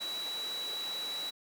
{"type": "tone in noise", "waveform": "sine", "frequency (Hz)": 3919, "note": "B7", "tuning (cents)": -14, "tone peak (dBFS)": -35, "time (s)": [0, 1.31], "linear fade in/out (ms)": 20, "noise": "pink", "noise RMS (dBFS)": -43, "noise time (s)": [0, 1.31], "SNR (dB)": 5, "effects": ["high-pass 400 Hz 12 dB/octave"]}